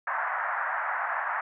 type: band-pass noise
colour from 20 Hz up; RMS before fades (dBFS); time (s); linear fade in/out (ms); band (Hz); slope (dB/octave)
white; -30; 0.07-1.41; 5; 680 to 1800; 48
effects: none